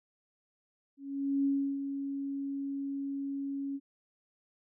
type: tone with ADSR envelope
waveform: sine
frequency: 277.2 Hz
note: C#4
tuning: in tune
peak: -25 dBFS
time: 0.97-3.8 s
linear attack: 480 ms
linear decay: 330 ms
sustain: -8 dB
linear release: 46 ms
effects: none